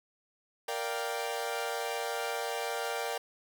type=chord; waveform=sawtooth; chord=G minor seventh; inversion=first; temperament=equal; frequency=466.2 / 587.3 / 698.5 / 784 Hz; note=Bb4 / D5 / F5 / G5; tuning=0 / 0 / 0 / 0 cents; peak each=-33 / -35 / -36 / -34 dBFS; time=0.68-3.18 s; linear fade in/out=5 ms; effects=none